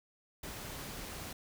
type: noise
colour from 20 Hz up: pink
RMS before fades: -44 dBFS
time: 0.43-1.33 s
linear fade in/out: 5 ms
effects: none